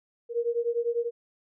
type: beating tone pair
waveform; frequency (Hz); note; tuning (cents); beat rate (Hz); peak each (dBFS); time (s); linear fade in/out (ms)
sine; 466.2 / 476.2; A#4 / A#4; 0 / +37; 10; -28 / -28; 0.29-1.11; 50
effects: none